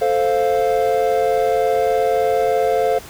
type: chord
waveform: triangle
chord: F major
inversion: first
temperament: equal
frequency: 440 / 523.3 / 698.5 Hz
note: A4 / C5 / F5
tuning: 0 / 0 / 0 cents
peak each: -17 dBFS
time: 0.01-2.99 s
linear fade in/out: 10 ms
effects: pink hiss -38 dBFS RMS until 3.09 s